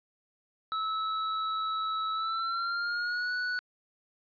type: tone with pitch glide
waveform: square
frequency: 1302 to 1478.4 Hz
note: E6 to F#6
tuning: -22 to -2 cents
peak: -30 dBFS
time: 0.72-3.59 s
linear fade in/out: 0 ms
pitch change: +220 cents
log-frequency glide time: 2.13-3.33 s
effects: resampled to 11025 Hz + 12-bit

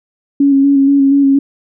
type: tone with vibrato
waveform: sine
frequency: 277.2 Hz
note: C#4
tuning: in tune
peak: -6 dBFS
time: 0.4-1.39 s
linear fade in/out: 5 ms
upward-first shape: square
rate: 4.2 Hz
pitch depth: 21 cents each way
effects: none

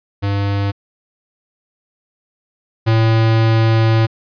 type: tone pair in turn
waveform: square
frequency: 100.1 / 112.38 Hz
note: G2 / A2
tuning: +37 / +37 cents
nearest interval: major second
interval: 200 cents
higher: second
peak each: -16 / -11 dBFS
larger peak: second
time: 0.22-0.72 / 2.86-4.07 s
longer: second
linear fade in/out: 20 ms
effects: resampled to 11025 Hz

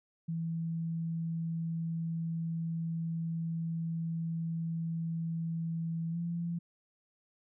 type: tone with pitch glide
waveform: sine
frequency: 164.81 to 170.23 Hz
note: E3 to F3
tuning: 0 to -44 cents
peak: -32 dBFS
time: 0.28-6.59 s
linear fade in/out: 10 ms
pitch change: +56 cents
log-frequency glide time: 6.11-6.17 s
effects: none

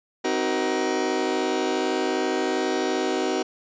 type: chord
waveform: 30% pulse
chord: C half-diminished seventh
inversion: none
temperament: just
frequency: 261.6 / 314 / 376.7 / 470.9 Hz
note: C4 / Eb4 / Gb4 / Bb4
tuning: 0 / +16 / +31 / +18 cents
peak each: -27 / -26 / -23 / -27 dBFS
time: 0.24-3.43 s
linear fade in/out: 10 ms
effects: resampled to 16000 Hz

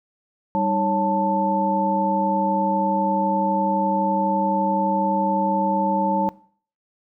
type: tone cluster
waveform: sine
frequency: 197.4 / 309.2 / 552 / 884 Hz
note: G3 / D#4 / C#5 / A5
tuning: +12 / -11 / -7 / +8 cents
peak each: -24 / -29 / -26 / -21 dBFS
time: 0.55-6.29 s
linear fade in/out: 0 ms
effects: noise-tail reverb RT60 0.5 s tail -20 dB re dry

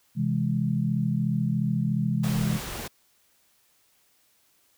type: chord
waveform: sine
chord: C augmented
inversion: none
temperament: equal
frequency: 130.81 / 164.81 / 207.7 Hz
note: C3 / E3 / G#3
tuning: 0 / 0 / 0 cents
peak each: -27 dBFS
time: 0.15-2.6 s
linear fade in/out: 50 ms
type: noise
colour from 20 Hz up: pink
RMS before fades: -35 dBFS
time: 2.23-2.88 s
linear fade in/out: 10 ms
effects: white hiss -65 dBFS RMS until 4.77 s

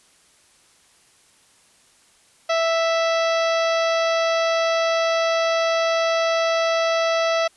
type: harmonic tone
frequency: 659.3 Hz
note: E5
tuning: in tune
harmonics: 1 / 2 / 3 / 4 / 5 / 6 / 7 / 8 / 9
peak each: -19 / -25 / -29 / -31 / -33 / -35 / -36 / -37 / -38 dBFS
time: 2.49-7.48 s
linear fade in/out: 10 ms
effects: white hiss -56 dBFS RMS until 7.56 s + resampled to 24000 Hz

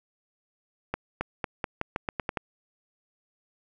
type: accelerating click train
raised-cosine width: 0.5 ms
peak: -13 dBFS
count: 10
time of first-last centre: 0.94-2.372 s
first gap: 270 ms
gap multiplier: 0.86
effects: none

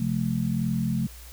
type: tone cluster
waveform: sine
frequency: 134.8 / 177 / 218.8 Hz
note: C#3 / F3 / A3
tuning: -48 / +23 / -9 cents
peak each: -28 / -28 / -27 dBFS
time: 0-1.07 s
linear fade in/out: 5 ms
effects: added 60 Hz sine -43 dBFS peak until 1.32 s + white hiss -48 dBFS RMS until 1.32 s

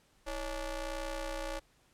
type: ring-modulated tone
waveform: sawtooth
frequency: 293.7 Hz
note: D4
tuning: in tune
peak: -29 dBFS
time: 0.26-1.6 s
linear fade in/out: 20 ms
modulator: 263 Hz
effects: pink hiss -68 dBFS RMS until 1.93 s + low-pass 11000 Hz 12 dB/octave

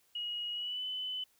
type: tone with pitch glide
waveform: sine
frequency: 2894 to 3015 Hz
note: F#7 to F#7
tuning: -39 to +32 cents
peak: -35 dBFS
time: 0.15-1.24 s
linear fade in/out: 5 ms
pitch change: +71 cents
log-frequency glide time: 0.53-0.85 s
effects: white hiss -70 dBFS RMS until 1.39 s

